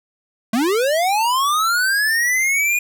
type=linear sweep; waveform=square; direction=up; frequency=211.1 to 2459 Hz; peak=-16 dBFS; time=0.53-2.79 s; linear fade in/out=5 ms; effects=none